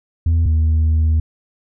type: tone pair in turn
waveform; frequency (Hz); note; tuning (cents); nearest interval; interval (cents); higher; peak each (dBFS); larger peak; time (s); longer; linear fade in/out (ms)
sine; 82.41 / 79.18; E2 / D#2; 0 / +31; minor second; 69; first; -9; neither; 0.26-0.46 / 0.46-1.2; second; 5
effects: tanh soft clip ceiling -11 dBFS